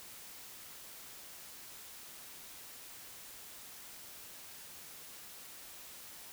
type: silence
effects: white hiss -51 dBFS RMS until 6.32 s